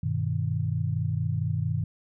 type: chord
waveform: sine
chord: G augmented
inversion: none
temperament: equal with one note detuned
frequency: 98 / 122.41 / 155.56 Hz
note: G2 / B2 / D#3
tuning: 0 / -15 / 0 cents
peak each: -29 dBFS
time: 0.03-1.84 s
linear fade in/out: 5 ms
effects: none